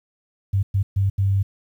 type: tone bursts at uneven times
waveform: sine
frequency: 98 Hz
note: G2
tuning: in tune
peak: -16 dBFS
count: 4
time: 0.53-0.63 / 0.74-0.83 / 0.96-1.1 / 1.18-1.43 s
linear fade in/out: 10 ms
effects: 9-bit